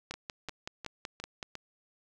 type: two click trains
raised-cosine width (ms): 0.2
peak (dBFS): -20 / -23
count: 8 / 5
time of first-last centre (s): 0.11-1.428 / 0.14-1.553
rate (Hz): 5.31 / 2.83
effects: none